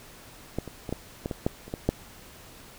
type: clicks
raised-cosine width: 2 ms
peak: -14 / -24 / -20 / -15 / -16 / -17 / -10 / -29 / -17 / -8 dBFS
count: 10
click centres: 0.586 / 0.677 / 0.892 / 0.926 / 1.259 / 1.312 / 1.465 / 1.68 / 1.739 / 1.89 s
effects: pink hiss -49 dBFS RMS until 2.78 s